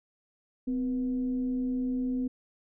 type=tone with frequency modulation; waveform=sine; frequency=255.1 Hz; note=C4; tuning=44 cents flat; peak=-27 dBFS; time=0.67-2.28 s; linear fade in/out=10 ms; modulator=227 Hz; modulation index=0.29; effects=none